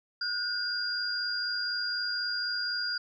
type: tone cluster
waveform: sine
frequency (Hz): 1449 / 1553 / 4819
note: F#6 / G6 / D8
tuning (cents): -37 / -17 / +44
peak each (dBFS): -34 / -40 / -31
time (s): 0.21-2.98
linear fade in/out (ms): 5
effects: none